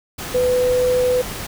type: tone in noise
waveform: sine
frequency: 500 Hz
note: B4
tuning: 21 cents sharp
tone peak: -14 dBFS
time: 0.34-1.22 s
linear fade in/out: 10 ms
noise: pink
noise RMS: -29 dBFS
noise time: 0.18-1.47 s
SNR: +12 dB
effects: none